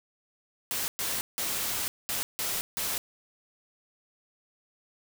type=noise bursts at uneven times; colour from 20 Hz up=white; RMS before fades=-31 dBFS; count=6; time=0.71-0.88 / 0.99-1.21 / 1.38-1.88 / 2.09-2.23 / 2.39-2.61 / 2.77-2.98 s; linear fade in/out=0 ms; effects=none